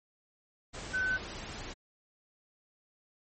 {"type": "tone in noise", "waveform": "sine", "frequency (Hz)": 1515, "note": "F#6", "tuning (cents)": 40, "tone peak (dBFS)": -28, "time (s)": [0.93, 1.18], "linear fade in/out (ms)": 20, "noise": "pink", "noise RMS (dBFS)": -42, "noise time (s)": [0.73, 1.74], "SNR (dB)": 11, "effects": ["MP3 32 kbps"]}